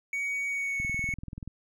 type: tone with pitch glide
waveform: triangle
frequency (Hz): 2248 to 2209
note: C#7 to C#7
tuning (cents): +24 to -7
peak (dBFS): -27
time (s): 0.13-1.14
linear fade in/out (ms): 2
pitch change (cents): -31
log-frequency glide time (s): 0.47-0.83
type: click train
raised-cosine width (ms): 5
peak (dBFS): -26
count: 15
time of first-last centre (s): 0.8-1.476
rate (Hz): 20.7
effects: none